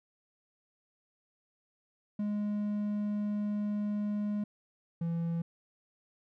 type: tone pair in turn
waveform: triangle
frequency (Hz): 207.7 / 167.85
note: G#3 / E3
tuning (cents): 0 / +32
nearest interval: major third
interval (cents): 368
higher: first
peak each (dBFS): -28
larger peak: neither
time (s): 2.19-4.44 / 5.01-5.42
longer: first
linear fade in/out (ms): 5
effects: none